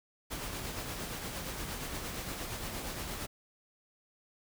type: noise with tremolo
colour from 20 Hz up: pink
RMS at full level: -38 dBFS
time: 0.3-3.27 s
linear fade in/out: 20 ms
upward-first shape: sine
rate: 8.6 Hz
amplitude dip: 35%
effects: none